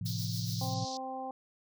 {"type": "chord", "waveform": "sine", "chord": "F major", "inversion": "first", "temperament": "equal with one note detuned", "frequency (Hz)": [110, 130.81, 172.21], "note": ["A2", "C3", "F3"], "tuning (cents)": [0, 0, -24], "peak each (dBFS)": [-35, -39, -38], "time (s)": [0.01, 0.85], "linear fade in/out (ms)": 5}
{"type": "noise with tremolo", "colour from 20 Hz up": "violet", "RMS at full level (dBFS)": -44, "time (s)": [0.05, 0.74], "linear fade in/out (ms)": 5, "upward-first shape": "sine", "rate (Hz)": 7.2, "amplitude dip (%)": 65}
{"type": "band-pass noise", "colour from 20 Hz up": "pink", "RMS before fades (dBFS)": -43, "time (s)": [0.06, 0.97], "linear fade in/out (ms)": 0, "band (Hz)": [4000, 6000], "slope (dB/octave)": 48}
{"type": "harmonic tone", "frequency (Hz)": 261.6, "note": "C4", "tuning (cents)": 0, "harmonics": [1, 2, 3, 4], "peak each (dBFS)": [-44, -43, -38, -48], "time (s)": [0.61, 1.31], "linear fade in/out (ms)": 2}
{"effects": []}